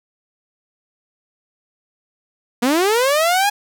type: linear sweep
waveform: sawtooth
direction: up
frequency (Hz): 230 to 836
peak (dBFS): -10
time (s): 2.62-3.5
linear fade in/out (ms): 10
effects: none